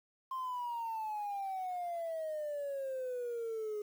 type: exponential sweep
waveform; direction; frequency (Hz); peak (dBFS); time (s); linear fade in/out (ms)
sine; down; 1057 to 415.3; -34; 0.31-3.82; 5
effects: tanh soft clip ceiling -34 dBFS + 10-bit